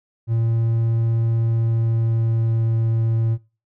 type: tone with pitch glide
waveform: triangle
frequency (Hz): 114.5 to 113.45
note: A#2 to A#2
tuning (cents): -31 to -47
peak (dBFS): -15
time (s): 0.27-3.38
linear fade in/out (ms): 50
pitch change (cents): -16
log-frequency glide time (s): 1.37-2.77
effects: noise-tail reverb RT60 0.3 s tail -20 dB re dry